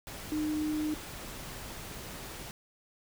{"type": "tone in noise", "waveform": "sine", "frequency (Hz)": 305.6, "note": "D#4", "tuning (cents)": -31, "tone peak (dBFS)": -29, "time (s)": [0.32, 0.94], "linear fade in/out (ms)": 0, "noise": "pink", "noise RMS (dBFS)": -43, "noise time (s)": [0.07, 2.51], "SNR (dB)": 11, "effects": []}